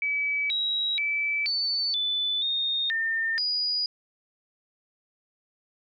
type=tone with pitch steps; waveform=sine; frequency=2290 / 3850 / 2312 / 4506 / 3497 / 3683 / 1809 / 4907 Hz; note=D7 / B7 / D7 / C#8 / A7 / A#7 / A6 / D#8; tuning=-44 / -45 / -28 / +28 / -11 / -22 / +48 / -25 cents; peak=-24 dBFS; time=0.02-3.86 s; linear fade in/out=2 ms; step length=480 ms; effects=none